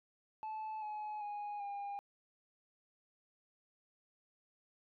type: tone with pitch steps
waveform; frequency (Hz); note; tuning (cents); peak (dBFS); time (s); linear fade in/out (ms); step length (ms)
sine; 869 / 847.7 / 826.9 / 806.6; A5 / G#5 / G#5 / G5; -22 / +35 / -8 / +49; -37; 0.43-1.99; 0; 390
effects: tanh soft clip ceiling -39 dBFS